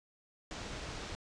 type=low-pass noise; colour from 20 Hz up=pink; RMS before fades=-43 dBFS; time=0.51-1.15 s; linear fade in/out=0 ms; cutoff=6800 Hz; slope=24 dB/octave; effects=resampled to 22050 Hz